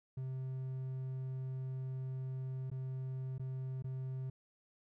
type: tone with dropouts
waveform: triangle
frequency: 130.81 Hz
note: C3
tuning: in tune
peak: -36 dBFS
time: 0.17-4.3 s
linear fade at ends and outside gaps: 5 ms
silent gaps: 2.702-2.714 / 3.382-3.395 / 3.824-3.842 s
effects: none